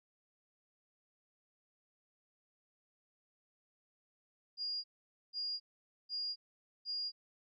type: tone bursts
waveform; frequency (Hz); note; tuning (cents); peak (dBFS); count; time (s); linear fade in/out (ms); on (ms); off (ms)
sine; 4837; D#8; -50; -36; 4; 4.57-7.12; 50; 270; 490
effects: none